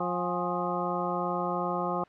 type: harmonic tone with a mistuned harmonic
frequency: 177.5 Hz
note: F3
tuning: 28 cents sharp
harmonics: 1 / 2 / 3 / 4 / 5 / 6 / 7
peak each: -35 / -35 / -35 / -35 / -35 / -35 / -35 dBFS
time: 0-2.04 s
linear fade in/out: 5 ms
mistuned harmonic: 5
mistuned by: -110 cents
effects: white hiss -58 dBFS RMS until 2.08 s + low-pass 2000 Hz 12 dB/octave